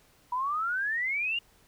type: exponential sweep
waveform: sine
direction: up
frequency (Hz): 966 to 2862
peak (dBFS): -27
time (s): 0.32-1.39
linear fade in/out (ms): 5
effects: pink hiss -62 dBFS RMS until 1.67 s